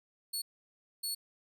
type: tone bursts at uneven times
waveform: 20% pulse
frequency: 4404 Hz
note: C#8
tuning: 12 cents flat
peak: -28 dBFS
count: 2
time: 0.33-0.42 / 1.03-1.15 s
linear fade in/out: 10 ms
effects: none